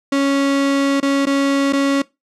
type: tone with dropouts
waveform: 35% pulse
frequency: 277.2 Hz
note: C#4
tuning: in tune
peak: -12 dBFS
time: 0.12-2.02 s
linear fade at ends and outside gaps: 5 ms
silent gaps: 1.002-1.027 / 1.256-1.268 / 1.726-1.732 s
effects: noise-tail reverb RT60 0.2 s tail -20 dB re dry + low-pass 7000 Hz 12 dB/octave

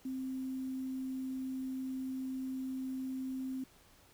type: tone with quantisation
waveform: sine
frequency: 261.6 Hz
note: C4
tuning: in tune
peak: -36 dBFS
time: 0.05-3.64 s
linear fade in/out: 5 ms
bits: 10
effects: pink hiss -63 dBFS RMS until 4.13 s

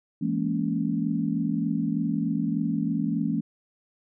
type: chord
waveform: sine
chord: A# half-diminished seventh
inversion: second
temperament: just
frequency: 167.82 / 209.8 / 233.1 / 279.7 Hz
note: E3 / G#3 / A#3 / C#4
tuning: +31 / +18 / 0 / +16 cents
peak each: -29 dBFS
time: 0.21-3.41 s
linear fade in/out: 10 ms
effects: none

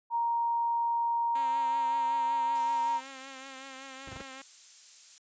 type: tone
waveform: sine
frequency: 935 Hz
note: A#5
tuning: 5 cents sharp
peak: -26 dBFS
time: 0.1-3.01 s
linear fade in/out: 50 ms
type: tone with vibrato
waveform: 5% pulse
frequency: 267 Hz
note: C4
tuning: 35 cents sharp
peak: -32 dBFS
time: 1.35-4.42 s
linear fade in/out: 5 ms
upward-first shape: triangle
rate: 5.3 Hz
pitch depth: 46 cents each way
type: noise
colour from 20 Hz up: violet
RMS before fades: -43 dBFS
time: 2.55-5.18 s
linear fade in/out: 0 ms
type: noise bursts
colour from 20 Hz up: brown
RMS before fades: -35 dBFS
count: 4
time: 4.07-4.217 s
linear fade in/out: 5 ms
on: 21 ms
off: 21 ms
effects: high-pass 100 Hz 12 dB/octave + resampled to 16000 Hz

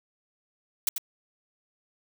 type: noise with echo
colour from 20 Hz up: blue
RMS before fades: -24 dBFS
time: 0.87-0.89 s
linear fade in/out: 2 ms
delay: 91 ms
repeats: 1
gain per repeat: -7 dB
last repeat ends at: 0.981 s
effects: none

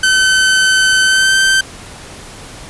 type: tone with pitch glide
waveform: sawtooth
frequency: 1529 to 1553.9 Hz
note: G6 to G6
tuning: -44 to -16 cents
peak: -5 dBFS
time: 0.03-1.61 s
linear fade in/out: 5 ms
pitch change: +28 cents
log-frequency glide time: 1.03-1.37 s
effects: pink hiss -33 dBFS RMS until 2.69 s + resampled to 24000 Hz

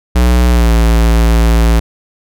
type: tone with pitch glide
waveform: square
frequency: 60.8 to 56.73 Hz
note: B1 to A#1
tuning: -26 to -46 cents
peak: -7 dBFS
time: 0.15-1.8 s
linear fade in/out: 10 ms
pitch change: -120 cents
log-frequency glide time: 0.48-0.73 s
effects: none

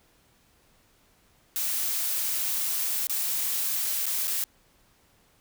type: noise with dropouts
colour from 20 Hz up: blue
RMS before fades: -28 dBFS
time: 1.56-4.44 s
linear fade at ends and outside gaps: 0 ms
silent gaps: 3.07-3.096 / 4.057-4.065 / 4.272-4.278 s
effects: pink hiss -63 dBFS RMS until 5.4 s

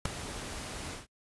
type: noise with ADSR envelope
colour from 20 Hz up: pink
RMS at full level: -27 dBFS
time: 0.05-1.07 s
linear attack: 6 ms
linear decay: 3 ms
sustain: -13 dB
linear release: 150 ms
effects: noise-tail reverb RT60 0.1 s tail -26 dB re dry + resampled to 24000 Hz

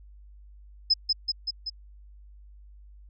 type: tone with echo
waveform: sine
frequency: 5100 Hz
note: D#8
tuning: 42 cents sharp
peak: -17 dBFS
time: 0.9-0.94 s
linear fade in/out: 10 ms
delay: 190 ms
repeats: 4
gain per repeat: -3 dB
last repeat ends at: 1.7 s
effects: added 50 Hz sine -47 dBFS peak until 3.09 s

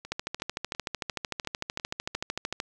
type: two click trains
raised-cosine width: 0.2 ms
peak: -24 / -13 dBFS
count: 7 / 34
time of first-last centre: 0.05-2.148 / 0.12-2.601 s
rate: 2.86 / 13.3 Hz
effects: none

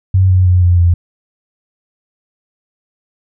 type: tone with pitch steps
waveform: sine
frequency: 94.2 / 92.21 / 90.26 / 88.35 / 86.48 Hz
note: F#2 / F#2 / F#2 / F2 / F2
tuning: +32 / -5 / -42 / +21 / -16 cents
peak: -6 dBFS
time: 0.14-0.94 s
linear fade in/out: 5 ms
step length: 160 ms
effects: none

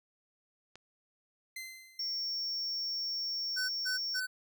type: click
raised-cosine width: 0.2 ms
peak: -32 dBFS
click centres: 0.756 s
type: tone with exponential decay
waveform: sawtooth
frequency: 2069 Hz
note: C7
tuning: 20 cents flat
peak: -35 dBFS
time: 1.56-2.35 s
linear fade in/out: 5 ms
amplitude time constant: 170 ms
type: tone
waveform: triangle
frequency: 5480 Hz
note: F8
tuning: 34 cents flat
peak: -32 dBFS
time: 1.99-4.2 s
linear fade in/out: 5 ms
type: tone bursts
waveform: square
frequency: 1513 Hz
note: F#6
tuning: 38 cents sharp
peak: -34 dBFS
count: 3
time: 3.56-4.27 s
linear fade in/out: 20 ms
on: 130 ms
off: 160 ms
effects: none

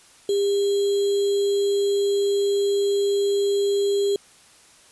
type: tone with sample-and-hold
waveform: sine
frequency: 400.9 Hz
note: G4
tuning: 39 cents sharp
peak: -18 dBFS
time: 0.29-4.16 s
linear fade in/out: 2 ms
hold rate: 3675 Hz
effects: white hiss -52 dBFS RMS until 4.91 s + resampled to 24000 Hz

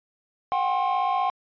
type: tone cluster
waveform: triangle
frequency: 733 / 789 / 1063 Hz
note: F#5 / G5 / C6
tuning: -16 / +11 / +27 cents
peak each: -23 dBFS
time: 0.52-1.3 s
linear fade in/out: 0 ms
effects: tanh soft clip ceiling -15 dBFS + resampled to 11025 Hz

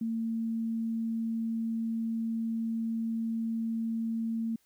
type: tone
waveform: sine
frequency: 226.6 Hz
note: A#3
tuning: 49 cents flat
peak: -29 dBFS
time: 0.01-4.56 s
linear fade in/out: 5 ms
effects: white hiss -70 dBFS RMS until 4.65 s

